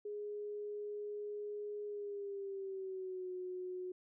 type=tone with pitch glide; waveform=sine; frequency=415.3 to 365.7 Hz; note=G#4 to F#4; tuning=0 to -20 cents; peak=-40 dBFS; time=0.05-3.92 s; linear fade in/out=5 ms; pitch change=-220 cents; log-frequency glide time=1.86-3.31 s; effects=none

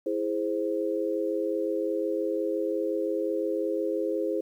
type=chord; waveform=sine; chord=E augmented; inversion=none; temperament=equal; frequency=329.6 / 415.3 / 523.3 Hz; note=E4 / G#4 / B#4; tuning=0 / 0 / 0 cents; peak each=-30 dBFS; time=0.06-4.41 s; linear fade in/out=5 ms; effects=10-bit

